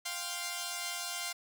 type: chord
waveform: 5% pulse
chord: F suspended second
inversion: none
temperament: equal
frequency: 698.5 / 784 / 1046.5 Hz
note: F5 / G5 / C6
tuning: 0 / 0 / 0 cents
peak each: -27 / -32 / -29 dBFS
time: 0.05-1.33 s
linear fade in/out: 10 ms
effects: none